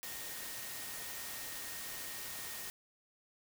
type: tone in noise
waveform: sine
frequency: 1855 Hz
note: A#6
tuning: 9 cents flat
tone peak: -53 dBFS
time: 0.03-2.7 s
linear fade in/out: 0 ms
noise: white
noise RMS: -44 dBFS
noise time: 0.03-2.7 s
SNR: -12 dB
effects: none